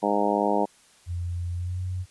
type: harmonic tone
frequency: 102.8 Hz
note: G#2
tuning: 17 cents flat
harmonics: 2 / 3 / 4 / 5 / 6 / 7 / 8 / 9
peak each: -29 / -29 / -29 / -29 / -29 / -29 / -29 / -29 dBFS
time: 0.02-0.66 s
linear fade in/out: 20 ms
type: tone with pitch glide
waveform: sine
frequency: 87.31 to 91.7 Hz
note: F2 to F#2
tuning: 0 to -15 cents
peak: -27 dBFS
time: 1.06-2.06 s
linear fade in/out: 50 ms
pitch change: +85 cents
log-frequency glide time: 1.54-1.8 s
effects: white hiss -57 dBFS RMS until 2.1 s + resampled to 24000 Hz